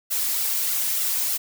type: noise with flanger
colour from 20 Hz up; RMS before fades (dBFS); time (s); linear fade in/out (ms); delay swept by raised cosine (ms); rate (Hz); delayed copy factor
blue; -24; 0.1-1.38; 20; 1.4 to 4.2; 3.3; +0.9
effects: none